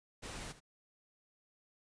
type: noise with echo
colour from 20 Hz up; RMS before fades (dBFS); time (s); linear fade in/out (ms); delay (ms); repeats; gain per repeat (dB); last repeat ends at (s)
pink; -45; 0.22-0.53; 20; 75; 1; -14; 0.605
effects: resampled to 22050 Hz